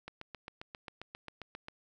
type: click train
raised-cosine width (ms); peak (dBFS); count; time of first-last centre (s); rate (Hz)
0.3; -27; 13; 0.08-1.684; 7.48
effects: none